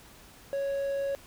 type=tone; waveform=triangle; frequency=554.4 Hz; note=C#5; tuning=in tune; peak=-26 dBFS; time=0.53-1.15 s; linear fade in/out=0 ms; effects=pink hiss -53 dBFS RMS until 1.26 s